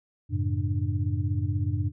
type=tone cluster; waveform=sine; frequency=91.7 / 108.2 / 136.5 / 296 Hz; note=F#2 / A2 / C#3 / D4; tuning=-15 / -29 / -26 / +14 cents; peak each=-27 / -28 / -34 / -36 dBFS; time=0.29-1.92 s; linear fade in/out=50 ms; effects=none